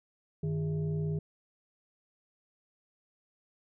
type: tone with frequency modulation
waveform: sine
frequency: 155.56 Hz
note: D#3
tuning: in tune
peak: -29 dBFS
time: 0.43-1.19 s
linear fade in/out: 5 ms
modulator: 253 Hz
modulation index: 0.65
effects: none